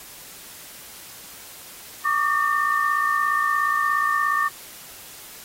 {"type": "tone cluster", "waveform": "sine", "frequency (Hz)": [1140, 1197, 1812], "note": ["C#6", "D6", "A#6"], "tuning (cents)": [48, 33, -50], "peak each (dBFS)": -23, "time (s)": [2.04, 4.49], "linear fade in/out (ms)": 20, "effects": ["white hiss -42 dBFS RMS until 5.44 s", "AAC 48 kbps"]}